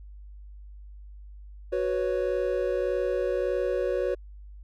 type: chord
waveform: triangle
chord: F# suspended fourth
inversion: none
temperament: just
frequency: 370 / 493.3 / 555 Hz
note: F#4 / B4 / C#5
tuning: 0 / -2 / +2 cents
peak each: -27 dBFS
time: 1.72-4.15 s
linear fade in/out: 10 ms
effects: added 50 Hz sine -42 dBFS peak until 4.63 s